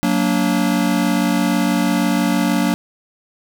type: chord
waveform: square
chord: Gb augmented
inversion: none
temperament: just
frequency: 185 / 231.2 / 289.1 Hz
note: Gb3 / Bb3 / D4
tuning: 0 / -14 / -27 cents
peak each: -20 dBFS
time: 0.03-2.74 s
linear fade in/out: 0 ms
effects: none